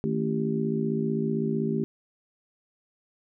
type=harmonic tone with a mistuned harmonic; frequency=55.7 Hz; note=A1; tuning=22 cents sharp; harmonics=3 / 4 / 5 / 6 / 7; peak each=-30 / -28 / -34 / -36 / -30 dBFS; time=0.04-1.84 s; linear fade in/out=0 ms; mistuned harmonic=3; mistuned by=-110 cents; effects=none